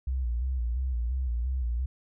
sine tone with vibrato, 61.74 Hz, B1, in tune, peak -26 dBFS, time 0.07-1.86 s, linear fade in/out 5 ms, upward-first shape square, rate 2.9 Hz, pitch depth 84 cents each way, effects none

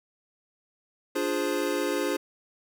square chord, D half-diminished seventh, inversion none, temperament equal, 293.7 / 349.2 / 415.3 / 523.3 Hz, D4 / F4 / Ab4 / C5, 0 / 0 / 0 / 0 cents, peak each -32 dBFS, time 1.15-2.17 s, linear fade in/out 10 ms, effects none

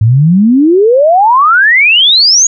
sine exponential sweep, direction up, 103.83 to 6810 Hz, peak -3 dBFS, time 0.01-2.47 s, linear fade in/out 5 ms, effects none

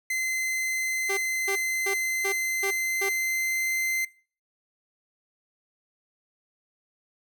45% pulse tone with pitch glide, 2060 to 2074 Hz, C7 to C7, -28 to -16 cents, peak -25 dBFS, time 0.1-4.05 s, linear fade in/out 5 ms, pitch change +12 cents, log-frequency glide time 1.08-3.72 s
sawtooth tone bursts, 392 Hz, G4, in tune, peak -24 dBFS, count 6, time 1.09-3.094 s, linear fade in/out 10 ms, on 84 ms, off 300 ms
effects noise-tail reverb RT60 0.4 s tail -22 dB re dry

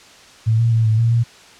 sine tone with pitch steps, 111.5 / 116 / 113 / 109.7 / 115.6 / 117.3 Hz, A2 / A#2 / A2 / A2 / A#2 / A#2, +23 / -8 / +47 / -5 / -14 / +11 cents, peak -12 dBFS, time 0.46-1.24 s, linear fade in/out 20 ms, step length 130 ms, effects white hiss -44 dBFS RMS until 1.59 s + low-pass 6000 Hz 12 dB/octave

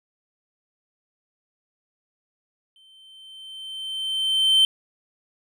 triangle tone with exponential growth, 3100 Hz, G7, 20 cents flat, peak -11 dBFS, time 2.76-4.65 s, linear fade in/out 1 ms, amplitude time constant 410 ms, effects none

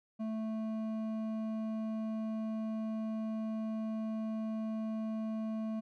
triangle tone with hard clipping, 220 Hz, A3, in tune, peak -36 dBFS, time 0.19-5.81 s, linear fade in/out 20 ms, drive 12 dB, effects none

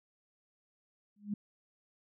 sine tone with exponential growth, 206 Hz, G#3, 14 cents flat, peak -29 dBFS, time 1.16-1.34 s, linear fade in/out 5 ms, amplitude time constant 37 ms, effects none

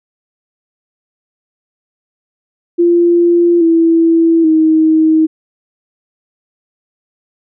sine tone with pitch steps, 344.7 / 330.3 / 316.5 Hz, F4 / E4 / D#4, -23 / +4 / +30 cents, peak -6 dBFS, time 2.78-5.27 s, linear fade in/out 20 ms, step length 830 ms, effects none

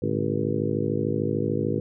harmonic tone with a mistuned harmonic, 53.4 Hz, G#1, 49 cents sharp, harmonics 2 / 3 / 4 / 5 / 6 / 7 / 8 / 9, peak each -31 / -31 / -31 / -31 / -31 / -31 / -31 / -31 dBFS, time 0.02-1.8 s, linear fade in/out 5 ms, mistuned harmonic 3, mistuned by -130 cents, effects none

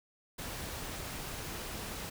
pink noise, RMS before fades -41 dBFS, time 0.38-2.1 s, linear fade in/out 10 ms, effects none

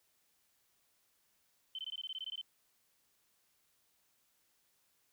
sine tone bursts, 3075 Hz, G7, 34 cents flat, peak -39 dBFS, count 12, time 1.75-2.414 s, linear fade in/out 2 ms, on 37 ms, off 20 ms, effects white hiss -75 dBFS RMS until 5.12 s

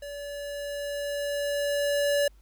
square tone with level ramp, 574 Hz, D5, 40 cents flat, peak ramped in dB -37 to -22 dBFS, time 0.02-2.28 s, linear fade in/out 5 ms, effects added 50 Hz sine -52 dBFS peak until 2.41 s + pink hiss -67 dBFS RMS until 2.41 s

